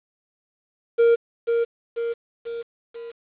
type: tone with echo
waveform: triangle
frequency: 466.2 Hz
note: A#4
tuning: in tune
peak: -11 dBFS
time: 0.98-1.16 s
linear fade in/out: 20 ms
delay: 490 ms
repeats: 4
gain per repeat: -5 dB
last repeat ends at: 3.12 s
effects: resampled to 8000 Hz + 8-bit